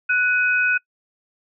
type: tone pair together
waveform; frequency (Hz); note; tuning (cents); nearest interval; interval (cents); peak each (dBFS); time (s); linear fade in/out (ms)
sine; 1480 / 2520; F#6 / D#7; 0 / +21; major sixth; 921; -17 / -21; 0.09-0.78; 10
effects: noise-tail reverb RT60 0.1 s tail -25 dB re dry